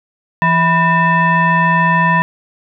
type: tone with frequency modulation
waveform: sine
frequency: 987.8 Hz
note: B5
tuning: in tune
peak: -9 dBFS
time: 0.42-2.22 s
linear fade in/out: 0 ms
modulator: 819 Hz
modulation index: 1.2
effects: none